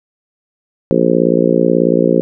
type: harmonic tone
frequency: 58.3 Hz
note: A#1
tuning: 1 cent sharp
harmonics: 3 / 4 / 5 / 6 / 7 / 8 / 9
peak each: -17 / -17 / -17 / -17 / -17 / -17 / -17 dBFS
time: 0.91-2.21 s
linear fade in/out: 0 ms
effects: none